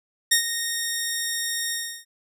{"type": "tone with ADSR envelope", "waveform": "10% pulse", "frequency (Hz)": 1854, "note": "A#6", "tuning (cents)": -10, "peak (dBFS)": -5, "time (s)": [0.31, 2.05], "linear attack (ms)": 10, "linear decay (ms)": 100, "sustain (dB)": -11, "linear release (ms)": 330, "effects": []}